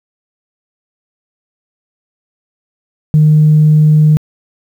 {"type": "tone", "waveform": "sine", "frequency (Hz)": 153, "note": "D#3", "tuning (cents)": -29, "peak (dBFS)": -3, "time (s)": [3.14, 4.17], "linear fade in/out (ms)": 0, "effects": ["tanh soft clip ceiling 0 dBFS", "7-bit"]}